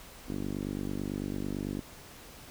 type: tone with low-pass filter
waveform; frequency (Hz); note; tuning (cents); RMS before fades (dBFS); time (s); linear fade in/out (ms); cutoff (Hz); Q
5% pulse; 49; G1; 0; -35; 0.28-1.81; 10; 280; 2.1
effects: pink hiss -50 dBFS RMS until 2.5 s